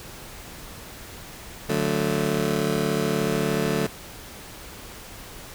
20% pulse chord, D major, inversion none, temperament just, 146.83 / 183.54 / 220.2 Hz, D3 / F#3 / A3, 0 / -14 / +2 cents, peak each -22 dBFS, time 1.69-3.87 s, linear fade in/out 5 ms, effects pink hiss -41 dBFS RMS until 5.54 s

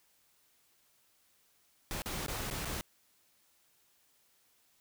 pink noise with dropouts, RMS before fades -38 dBFS, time 1.91-2.81 s, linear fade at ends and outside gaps 0 ms, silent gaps 2.02-2.059 / 2.263-2.282 / 2.501-2.511 / 2.648-2.654 s, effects white hiss -70 dBFS RMS until 4.8 s

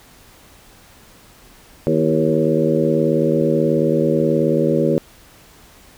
harmonic tone with a mistuned harmonic, 78.5 Hz, D#2, 16 cents sharp, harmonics 2 / 3 / 4 / 5 / 6 / 7, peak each -21 / -21 / -21 / -21 / -21 / -21 dBFS, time 1.87-4.98 s, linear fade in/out 0 ms, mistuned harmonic 4, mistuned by +56 cents, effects pink hiss -47 dBFS RMS until 5.97 s

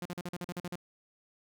sawtooth tone bursts, 176.6 Hz, F3, 20 cents sharp, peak -32 dBFS, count 10, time 0.02-0.757 s, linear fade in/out 2 ms, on 35 ms, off 43 ms, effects none

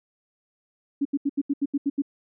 sine tone bursts, 281.8 Hz, C#4, 29 cents sharp, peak -20 dBFS, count 9, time 1.01-2.021 s, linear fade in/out 10 ms, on 43 ms, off 78 ms, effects none

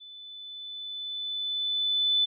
sine tone with level ramp, 3502 Hz, A7, 9 cents flat, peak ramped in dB -44 to -20 dBFS, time 0-2.26 s, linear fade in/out 20 ms, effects none

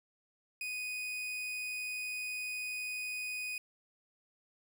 40% pulse tone, 2489 Hz, D#7, in tune, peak -36 dBFS, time 0.61-3.58 s, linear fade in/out 2 ms, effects none

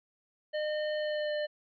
square tone with pitch glide, 608 to 600 Hz, D#5 to D5, -40 to +37 cents, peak -31 dBFS, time 0.53-1.47 s, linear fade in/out 20 ms, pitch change -23 cents, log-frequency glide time 0.97-1.32 s, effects resampled to 11025 Hz

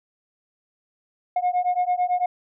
sine beating tone pair, 716 / 725 Hz, F5 / F#5, +43 / -35 cents, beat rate 9 Hz, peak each -21 dBFS, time 1.36-2.26 s, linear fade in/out 5 ms, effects tanh soft clip ceiling -16 dBFS

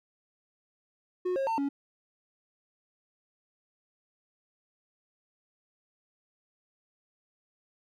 triangle tone with pitch steps, 363.7 / 540 / 903 / 280.1 Hz, F#4 / C#5 / A5 / C#4, -30 / -45 / +45 / +18 cents, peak -25 dBFS, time 1.25-1.69 s, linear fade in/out 10 ms, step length 110 ms, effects none

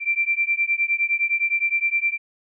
sine beating tone pair, 2349 / 2358.7 Hz, D7 / D7, 0 / +7 cents, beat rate 9.7 Hz, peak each -22 dBFS, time 0-2.18 s, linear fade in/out 50 ms, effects none

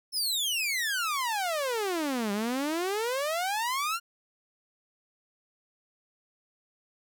sawtooth exponential two-way sweep, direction down then up, 5370 to 197.5 to 1427 Hz, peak -24 dBFS, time 0.12-4 s, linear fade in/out 50 ms, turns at 2.32 s, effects none

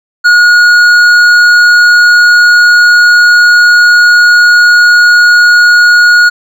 triangle tone with hard clipping, 1444 Hz, F#6, 43 cents flat, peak -3 dBFS, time 0.24-6.3 s, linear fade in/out 20 ms, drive 11 dB, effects none

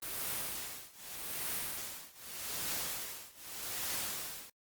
white noise with tremolo, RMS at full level -36 dBFS, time 0.02-4.5 s, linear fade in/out 5 ms, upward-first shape triangle, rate 0.83 Hz, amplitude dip 95%, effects noise-tail reverb RT60 0.1 s tail -26 dB re dry + Opus 32 kbps

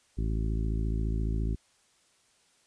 harmonic tone, 54.5 Hz, A1, 16 cents flat, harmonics 1 / 2 / 3 / 4 / 5 / 6 / 7, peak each -28 / -34 / -38 / -40 / -42 / -44 / -45 dBFS, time 0.17-1.56 s, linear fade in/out 20 ms, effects white hiss -66 dBFS RMS until 2.66 s + resampled to 22050 Hz

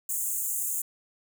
pink high-pass noise, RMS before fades -30 dBFS, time 0.09-0.82 s, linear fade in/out 5 ms, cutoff 6700 Hz, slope 96 dB/octave, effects none

